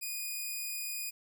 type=tone; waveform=5% pulse; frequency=2466 Hz; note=D#7; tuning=16 cents flat; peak=-26 dBFS; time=0.01-1.11 s; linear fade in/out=20 ms; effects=none